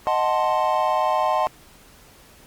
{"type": "chord", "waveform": "triangle", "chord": "D# diminished seventh", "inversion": "none", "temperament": "equal", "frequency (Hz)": [622.3, 740, 880, 1046.5], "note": ["D#5", "F#5", "A5", "C6"], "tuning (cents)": [0, 0, 0, 0], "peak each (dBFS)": -22, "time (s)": [0.07, 1.47], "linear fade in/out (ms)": 0, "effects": ["pink hiss -50 dBFS RMS until 2.46 s", "Opus 48 kbps"]}